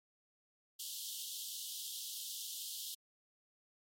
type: high-pass noise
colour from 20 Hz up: pink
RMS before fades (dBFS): -44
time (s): 0.79-2.95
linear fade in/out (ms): 10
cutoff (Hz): 3000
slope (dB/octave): 96
effects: MP3 64 kbps